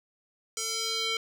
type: tone with band-pass filter sweep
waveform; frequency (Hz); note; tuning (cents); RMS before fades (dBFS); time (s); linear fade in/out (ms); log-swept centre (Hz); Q
square; 449.9; A4; +39; -31; 0.57-1.17; 2; 6800 to 3200; 2
effects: none